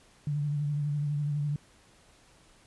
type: tone with vibrato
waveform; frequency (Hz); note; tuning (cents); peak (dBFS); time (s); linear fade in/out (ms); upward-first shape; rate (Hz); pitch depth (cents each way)
sine; 146.4; D3; -5; -27; 0.27-1.56; 2; triangle; 12; 45
effects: pink hiss -60 dBFS RMS until 2.66 s + resampled to 24000 Hz